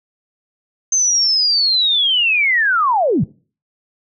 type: linear sweep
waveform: sine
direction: down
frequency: 6300 to 108.1 Hz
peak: -12 dBFS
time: 0.92-3.24 s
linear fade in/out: 5 ms
effects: noise-tail reverb RT60 0.4 s tail -22 dB re dry